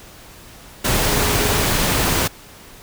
sine tone in noise, 415.3 Hz, G#4, in tune, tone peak -27 dBFS, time 1.01-1.61 s, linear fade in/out 10 ms, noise pink, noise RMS -18 dBFS, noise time 0.84-2.28 s, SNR -12 dB, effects pink hiss -42 dBFS RMS until 2.82 s

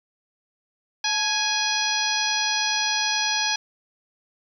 harmonic tone with a mistuned harmonic, 830.6 Hz, G#5, in tune, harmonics 1 / 2 / 3 / 4 / 5 / 6 / 7, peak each -29 / -29 / -29 / -29 / -29 / -29 / -29 dBFS, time 1.04-3.56 s, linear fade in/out 5 ms, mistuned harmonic 1, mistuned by +64 cents, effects 9-bit

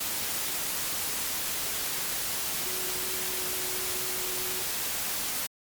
sine tone in noise, 369 Hz, F#4, 5 cents flat, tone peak -41 dBFS, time 2.65-4.63 s, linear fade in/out 10 ms, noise white, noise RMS -31 dBFS, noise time 0-5.47 s, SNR -13 dB, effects MP3 96 kbps

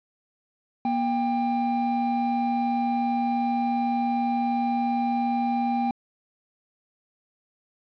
triangle tone pair together, 238.9 / 794 Hz, A#3 / G5, +43 / +22 cents, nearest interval octave + major sixth, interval 2079 cents, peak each -23 dBFS, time 0.85-5.91 s, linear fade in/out 2 ms, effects resampled to 11025 Hz + 9-bit

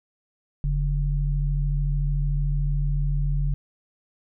sine tone pair together, 43.25 / 143.4 Hz, F1 / D3, -16 / -41 cents, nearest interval octave + major sixth, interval 2075 cents, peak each -22 / -25 dBFS, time 0.64-3.54 s, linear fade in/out 0 ms, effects none

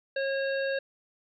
harmonic tone, 544 Hz, C#5, 33 cents flat, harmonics 1 / 3 / 5 / 7 / 8, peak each -28 / -33 / -42 / -45 / -46 dBFS, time 0.16-0.79 s, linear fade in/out 5 ms, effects none

